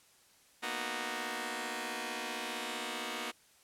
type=chord; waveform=5% pulse; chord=B major seventh; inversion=third; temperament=just; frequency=231.5 / 246.9 / 308.7 / 370.4 Hz; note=A#3 / B3 / D#4 / F#4; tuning=-12 / 0 / -14 / +2 cents; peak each=-31 dBFS; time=0.62-3.32 s; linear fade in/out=20 ms; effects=white hiss -64 dBFS RMS until 3.63 s + low-pass 11000 Hz 12 dB/octave